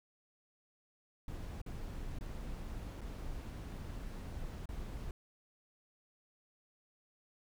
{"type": "noise with dropouts", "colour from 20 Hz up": "brown", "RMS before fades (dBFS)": -43, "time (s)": [1.28, 5.11], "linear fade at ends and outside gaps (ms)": 2, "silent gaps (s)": [[1.616, 1.662], [2.187, 2.209], [3.009, 3.014], [4.657, 4.689]], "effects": []}